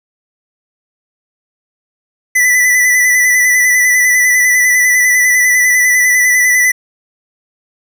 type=tone with vibrato; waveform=square; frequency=1986 Hz; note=B6; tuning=9 cents sharp; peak=-8 dBFS; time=2.35-6.72 s; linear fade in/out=10 ms; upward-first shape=square; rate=10 Hz; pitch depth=23 cents each way; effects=none